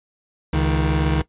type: tone pair together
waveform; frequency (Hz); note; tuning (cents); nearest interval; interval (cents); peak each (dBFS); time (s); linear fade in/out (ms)
25% pulse; 69.41 / 157; C#2 / D#3; +3 / +16; octave + major second; 1413; -16 / -17; 0.53-1.22; 5
effects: noise-tail reverb RT60 0.1 s tail -17 dB re dry + resampled to 8000 Hz